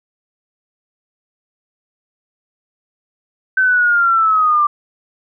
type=linear sweep; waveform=sine; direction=down; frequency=1539 to 1174.7 Hz; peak=-10 dBFS; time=3.57-4.67 s; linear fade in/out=5 ms; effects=none